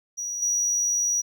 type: tone with level steps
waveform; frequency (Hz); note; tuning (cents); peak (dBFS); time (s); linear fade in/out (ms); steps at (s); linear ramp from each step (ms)
triangle; 5800; F#8; -35; -27 / -20; 0.17-1.22; 20; 0.42; 5
effects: none